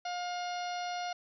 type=harmonic tone; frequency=711 Hz; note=F5; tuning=31 cents sharp; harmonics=1 / 2 / 3 / 4 / 5 / 6 / 7 / 8; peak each=-35 / -44 / -47 / -48 / -51 / -48 / -53 / -50 dBFS; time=0.05-1.13 s; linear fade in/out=5 ms; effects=none